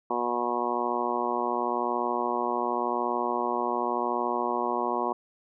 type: harmonic tone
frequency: 120.9 Hz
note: B2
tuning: 36 cents flat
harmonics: 2 / 3 / 4 / 5 / 6 / 7 / 8 / 9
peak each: -36 / -32 / -36 / -36 / -33 / -35 / -31 / -33 dBFS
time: 0.1-5.13 s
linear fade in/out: 5 ms
effects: none